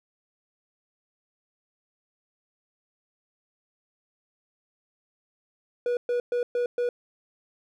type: tone bursts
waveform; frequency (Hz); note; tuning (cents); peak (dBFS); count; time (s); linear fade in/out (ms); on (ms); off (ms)
triangle; 485.4; B4; -30; -21; 5; 5.86-6.89; 2; 110; 120
effects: none